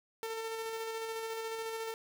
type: tone with tremolo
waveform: sawtooth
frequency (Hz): 449.1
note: A4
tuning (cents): +35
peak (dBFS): -32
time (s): 0.23-1.94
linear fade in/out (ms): 0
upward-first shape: square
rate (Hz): 14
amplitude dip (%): 25
effects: none